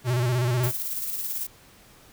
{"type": "tone with vibrato", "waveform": "square", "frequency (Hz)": 123.47, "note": "B2", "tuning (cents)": 0, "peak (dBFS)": -22, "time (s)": [0.04, 0.72], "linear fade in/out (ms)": 50, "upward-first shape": "square", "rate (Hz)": 16, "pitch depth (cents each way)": 59}
{"type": "noise with tremolo", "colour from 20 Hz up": "violet", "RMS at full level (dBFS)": -29, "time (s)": [0.63, 1.47], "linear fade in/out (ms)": 10, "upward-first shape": "square", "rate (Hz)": 18, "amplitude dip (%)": 35}
{"effects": ["pink hiss -53 dBFS RMS until 2.12 s"]}